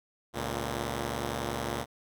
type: tone pair together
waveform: 5% pulse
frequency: 70.8 / 116.54 Hz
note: C#2 / A#2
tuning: +37 / 0 cents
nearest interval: major sixth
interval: 863 cents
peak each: -23 dBFS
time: 0.33-1.86 s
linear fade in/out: 50 ms
effects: none